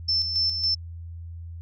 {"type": "tone with tremolo", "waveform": "sine", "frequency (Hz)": 5310, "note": "E8", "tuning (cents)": 12, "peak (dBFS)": -20, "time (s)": [0.08, 0.75], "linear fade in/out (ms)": 10, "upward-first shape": "square", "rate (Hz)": 3.6, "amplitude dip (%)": 50, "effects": ["added 84 Hz sine -35 dBFS peak until 1.61 s"]}